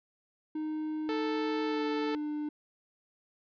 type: tone with pitch glide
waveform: triangle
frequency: 309.4 to 299.4 Hz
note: D#4 to D4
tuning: -10 to +33 cents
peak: -30 dBFS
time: 0.55-2.49 s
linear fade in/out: 5 ms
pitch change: -57 cents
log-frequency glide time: 1.66-1.83 s
type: tone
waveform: sawtooth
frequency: 440 Hz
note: A4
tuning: in tune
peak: -28 dBFS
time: 1.09-2.15 s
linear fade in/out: 0 ms
effects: resampled to 11025 Hz